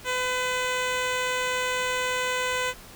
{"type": "tone with notch filter", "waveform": "10% pulse", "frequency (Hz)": 504, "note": "B4", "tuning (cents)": 35, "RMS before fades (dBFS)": -27, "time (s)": [0.04, 2.74], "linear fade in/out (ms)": 50, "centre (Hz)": 12000, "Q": 1.4, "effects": ["pink hiss -46 dBFS RMS until 2.95 s"]}